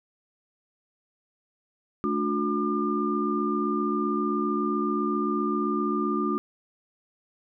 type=tone cluster; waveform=sine; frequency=216.6 / 292.1 / 359.6 / 1202 Hz; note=A3 / D4 / F#4 / D6; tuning=-27 / -9 / -49 / +40 cents; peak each=-29 dBFS; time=2.04-6.38 s; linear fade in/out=0 ms; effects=none